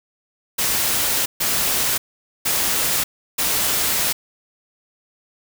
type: noise bursts at uneven times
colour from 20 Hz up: white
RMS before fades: -20 dBFS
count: 4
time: 0.58-1.26 / 1.4-1.98 / 2.45-3.04 / 3.38-4.13 s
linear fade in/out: 10 ms
effects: none